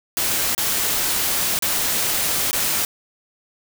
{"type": "noise with dropouts", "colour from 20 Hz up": "white", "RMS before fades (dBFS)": -21, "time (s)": [0.17, 2.85], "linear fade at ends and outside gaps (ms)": 1, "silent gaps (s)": [[0.549, 0.579], [1.59, 1.623], [2.511, 2.53]], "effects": []}